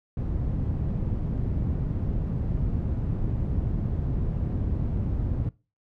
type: low-pass noise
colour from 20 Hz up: white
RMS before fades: -27 dBFS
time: 0.17-5.49 s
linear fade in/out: 2 ms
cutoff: 120 Hz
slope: 12 dB/octave
effects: noise-tail reverb RT60 0.3 s tail -21 dB re dry